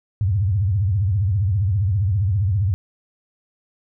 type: tone with vibrato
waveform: sine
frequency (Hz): 98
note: G2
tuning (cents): 0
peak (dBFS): -16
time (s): 0.21-2.74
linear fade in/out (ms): 0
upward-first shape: triangle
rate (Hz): 15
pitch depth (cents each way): 260
effects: none